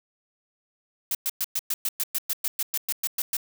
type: noise bursts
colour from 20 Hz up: blue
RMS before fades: -26 dBFS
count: 16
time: 1.11-3.368 s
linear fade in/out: 2 ms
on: 38 ms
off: 110 ms
effects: none